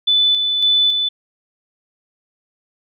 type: tone with tremolo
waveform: sine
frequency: 3496 Hz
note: A7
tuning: 12 cents flat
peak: -11 dBFS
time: 0.07-1.09 s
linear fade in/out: 10 ms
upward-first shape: square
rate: 1.8 Hz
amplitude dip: 40%
effects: none